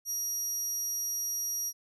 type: tone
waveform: 30% pulse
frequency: 5700 Hz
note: F8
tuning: 34 cents sharp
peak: -27 dBFS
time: 0.05-1.73 s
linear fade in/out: 50 ms
effects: none